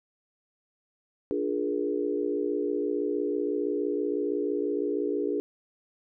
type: chord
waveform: sine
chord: Bb dominant seventh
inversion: first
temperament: equal with one note detuned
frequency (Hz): 293.7 / 349.2 / 415.3 / 475.1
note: D4 / F4 / Ab4 / Bb4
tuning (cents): 0 / 0 / 0 / +33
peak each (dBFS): -31 / -33 / -29 / -34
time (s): 1.31-5.4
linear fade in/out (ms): 0
effects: none